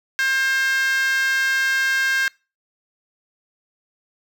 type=tone with high-pass filter; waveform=5% pulse; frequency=532 Hz; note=C5; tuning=29 cents sharp; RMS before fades=-20 dBFS; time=0.19-2.28 s; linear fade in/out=0 ms; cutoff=1600 Hz; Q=7.3; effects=noise-tail reverb RT60 0.3 s tail -25 dB re dry